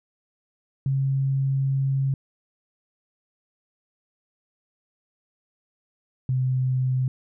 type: tone pair in turn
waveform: sine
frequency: 135.6 / 128.99 Hz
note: C#3 / C3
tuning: -38 / -24 cents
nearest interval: minor second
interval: 86 cents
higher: first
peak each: -20 dBFS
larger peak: neither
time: 0.86-2.14 / 6.29-7.08 s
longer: first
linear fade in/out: 2 ms
effects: none